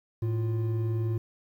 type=tone pair together; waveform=triangle; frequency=110.1 / 349.9 Hz; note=A2 / F4; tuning=+2 / +3 cents; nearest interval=octave + minor sixth; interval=2001 cents; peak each=-24 / -34 dBFS; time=0.22-1.18 s; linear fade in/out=5 ms; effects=10-bit